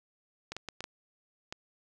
clicks, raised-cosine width 0.2 ms, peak -21 dBFS, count 6, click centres 0.52 / 0.566 / 0.687 / 0.806 / 0.841 / 1.525 s, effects none

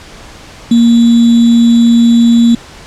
sine tone with sample-and-hold, 233.7 Hz, A#3, 5 cents sharp, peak -3 dBFS, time 0.71-2.55 s, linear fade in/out 5 ms, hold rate 3675 Hz, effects pink hiss -33 dBFS RMS until 2.86 s + low-pass 7000 Hz 12 dB/octave

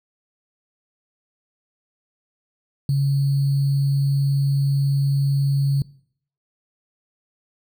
sine tone with sample-and-hold, 139.1 Hz, C#3, 6 cents sharp, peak -16 dBFS, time 2.89-5.82 s, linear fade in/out 2 ms, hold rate 4410 Hz, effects noise-tail reverb RT60 0.6 s tail -21 dB re dry

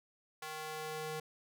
square tone with high-pass filter sweep, 155.6 Hz, D#3, in tune, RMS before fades -42 dBFS, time 0.42-1.2 s, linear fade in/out 5 ms, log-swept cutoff 880 to 330 Hz, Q 1, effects none

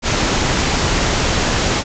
pink low-pass noise, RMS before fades -17 dBFS, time 0.02-1.84 s, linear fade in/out 50 ms, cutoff 7400 Hz, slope 96 dB/octave, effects none

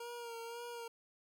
25% pulse tone with vibrato, 468.9 Hz, A#4, 10 cents sharp, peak -40 dBFS, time 0-0.88 s, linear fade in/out 5 ms, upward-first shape sine, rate 1.9 Hz, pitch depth 34 cents each way, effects none

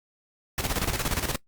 pink noise with tremolo, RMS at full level -26 dBFS, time 0.58-1.36 s, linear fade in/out 2 ms, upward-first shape square, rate 17 Hz, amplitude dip 65%, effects noise-tail reverb RT60 0.1 s tail -21 dB re dry + Opus 48 kbps

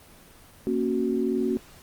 sine chord, F# major, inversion first, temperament equal with one note detuned, 233.1 / 274.6 / 370 Hz, A#3 / C#4 / F#4, 0 / -16 / 0 cents, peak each -27 / -28 / -26 dBFS, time 0.67-1.57 s, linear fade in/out 0 ms, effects pink hiss -51 dBFS RMS until 1.82 s + Opus 24 kbps

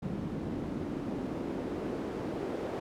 pink noise with band-pass filter sweep, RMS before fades -36 dBFS, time 0.02-2.8 s, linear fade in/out 10 ms, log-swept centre 210 to 410 Hz, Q 1.6, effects none

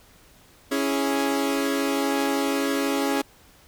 sawtooth chord, C# minor, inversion none, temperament equal, 277.2 / 329.6 / 415.3 Hz, C#4 / E4 / G#4, 0 / 0 / 0 cents, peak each -20 / -26 / -24 dBFS, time 0.71-3.22 s, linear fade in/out 10 ms, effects pink hiss -54 dBFS RMS until 3.67 s

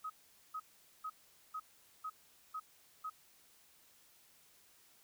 sine tone bursts, 1266 Hz, D#6, 30 cents sharp, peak -39 dBFS, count 7, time 0.04-3.1 s, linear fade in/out 10 ms, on 60 ms, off 440 ms, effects white hiss -66 dBFS RMS until 5.03 s

